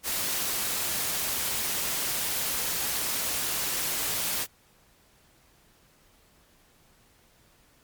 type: noise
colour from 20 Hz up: white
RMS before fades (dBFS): -29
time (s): 0.03-4.47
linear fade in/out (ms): 50
effects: pink hiss -61 dBFS RMS until 7.83 s + MP3 96 kbps